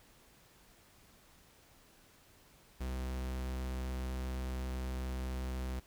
45% pulse tone, 64.1 Hz, C2, 35 cents flat, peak -36 dBFS, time 2.8-5.8 s, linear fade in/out 10 ms, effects pink hiss -63 dBFS RMS until 5.86 s

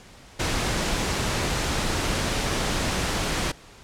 pink noise, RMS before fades -25 dBFS, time 0.39-3.52 s, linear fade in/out 10 ms, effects pink hiss -48 dBFS RMS until 3.83 s + low-pass 8000 Hz 12 dB/octave

